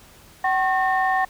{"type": "tone cluster", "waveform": "sine", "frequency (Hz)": [759, 1085, 1823], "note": ["F#5", "C#6", "A#6"], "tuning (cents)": [44, -37, -39], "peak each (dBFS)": [-19, -25, -23], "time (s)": [0.44, 1.25], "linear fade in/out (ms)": 5, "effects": ["tanh soft clip ceiling -10 dBFS", "pink hiss -49 dBFS RMS until 1.29 s"]}